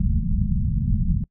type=low-pass noise; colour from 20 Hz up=pink; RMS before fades=-21 dBFS; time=0-1.24 s; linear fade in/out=5 ms; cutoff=220 Hz; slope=96 dB/octave; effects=noise-tail reverb RT60 0.1 s tail -24 dB re dry